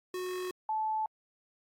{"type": "tone pair in turn", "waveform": ["square", "sine"], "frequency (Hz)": [366.1, 870.2], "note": ["F#4", "A5"], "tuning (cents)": [-18, -19], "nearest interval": "octave + minor third", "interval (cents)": 1499, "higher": "second", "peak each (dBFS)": [-35, -29], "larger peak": "second", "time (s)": [[0.14, 0.51], [0.69, 1.06]], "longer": "neither", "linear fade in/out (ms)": 2, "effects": ["AAC 48 kbps"]}